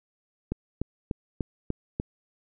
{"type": "click train", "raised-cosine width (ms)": 3, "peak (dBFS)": -15, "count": 6, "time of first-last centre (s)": [0.52, 1.999], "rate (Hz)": 3.38, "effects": []}